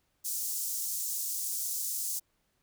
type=high-pass noise; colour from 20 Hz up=pink; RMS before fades=-34 dBFS; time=0.24-2.2 s; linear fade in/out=20 ms; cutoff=6300 Hz; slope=24 dB/octave; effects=pink hiss -75 dBFS RMS until 2.62 s